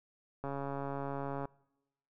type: click train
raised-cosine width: 1 ms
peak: -25 dBFS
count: 142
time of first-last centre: 0.44-1.454 s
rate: 139 Hz
effects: noise-tail reverb RT60 0.9 s tail -24 dB re dry